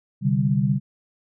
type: chord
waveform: sine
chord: C suspended second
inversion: none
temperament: equal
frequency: 130.81 / 146.83 / 196 Hz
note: C3 / D3 / G3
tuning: 0 / 0 / 0 cents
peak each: -22 dBFS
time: 0.21-0.8 s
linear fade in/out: 50 ms
effects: none